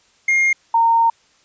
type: tone pair in turn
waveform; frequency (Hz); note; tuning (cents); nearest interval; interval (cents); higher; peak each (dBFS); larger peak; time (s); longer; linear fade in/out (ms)
triangle / sine; 2129 / 919.2; C7 / A#5; +30 / -25; octave + minor third; 1455; first; -11; neither; 0.28-0.53 / 0.74-1.1; second; 5
effects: white hiss -56 dBFS RMS until 1.44 s + resampled to 16000 Hz